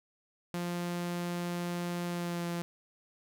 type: tone with pitch glide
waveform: sawtooth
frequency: 174.61 to 172.01 Hz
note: F3 to F3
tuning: 0 to -26 cents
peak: -29 dBFS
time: 0.54-2.62 s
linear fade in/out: 0 ms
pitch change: -26 cents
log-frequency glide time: 2.07-2.47 s
effects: none